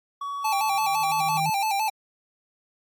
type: tone with pitch glide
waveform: triangle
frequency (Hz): 1128 to 1135.8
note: C#6 to C#6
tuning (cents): +30 to +42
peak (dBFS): -27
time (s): 0.21-1.4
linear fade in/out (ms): 5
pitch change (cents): +12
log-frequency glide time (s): 0.52-1.09
type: tone with vibrato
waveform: square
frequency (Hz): 830.6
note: G#5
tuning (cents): 0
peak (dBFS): -23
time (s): 0.44-1.9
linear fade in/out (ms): 10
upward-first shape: square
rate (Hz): 5.9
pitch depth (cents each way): 83
type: tone with exponential growth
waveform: sine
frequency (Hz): 156.1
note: D#3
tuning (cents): +6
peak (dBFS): -27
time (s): 0.58-1.5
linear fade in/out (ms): 5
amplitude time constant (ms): 200
effects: AAC 64 kbps